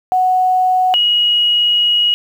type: tone pair in turn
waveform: sine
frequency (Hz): 740 / 2899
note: F#5 / F#7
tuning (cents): 0 / -36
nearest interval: 2 octaves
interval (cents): 2364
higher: second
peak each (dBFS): -10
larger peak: neither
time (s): 0.12-0.94 / 0.94-2.14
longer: second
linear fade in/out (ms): 0
effects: 7-bit